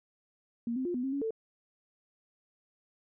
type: tone with pitch steps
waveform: sine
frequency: 234.4 / 260 / 352.2 / 248.1 / 267.5 / 280.7 / 445.3 Hz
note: A#3 / C4 / F4 / B3 / C4 / C#4 / A4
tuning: +10 / -11 / +15 / +8 / +38 / +22 / +21 cents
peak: -30 dBFS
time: 0.67-1.307 s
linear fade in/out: 2 ms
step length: 91 ms
effects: none